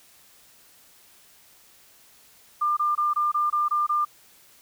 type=tone bursts; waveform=sine; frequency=1198 Hz; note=D6; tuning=34 cents sharp; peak=-20 dBFS; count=8; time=2.61-4.051 s; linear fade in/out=10 ms; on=160 ms; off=23 ms; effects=white hiss -55 dBFS RMS until 4.61 s